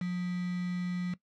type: tone with quantisation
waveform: sine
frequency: 178.8 Hz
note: F3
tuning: 41 cents sharp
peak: -30 dBFS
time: 0.01-1.14 s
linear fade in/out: 5 ms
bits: 7
effects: noise-tail reverb RT60 0.1 s tail -18 dB re dry + low-pass 4000 Hz 12 dB/octave